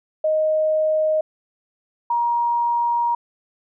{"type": "tone pair in turn", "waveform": "sine", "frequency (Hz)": [623, 946.5], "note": ["D#5", "A#5"], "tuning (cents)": [2, 26], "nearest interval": "perfect fifth", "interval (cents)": 724, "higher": "second", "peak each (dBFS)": [-16, -17], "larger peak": "first", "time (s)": [[0.24, 1.21], [2.1, 3.15]], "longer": "second", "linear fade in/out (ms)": 5, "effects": []}